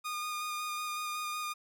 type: tone with vibrato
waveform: sawtooth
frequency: 1222 Hz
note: D#6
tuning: 32 cents flat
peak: -31 dBFS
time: 0.04-1.54 s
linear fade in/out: 20 ms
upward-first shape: square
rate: 5.4 Hz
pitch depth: 11 cents each way
effects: none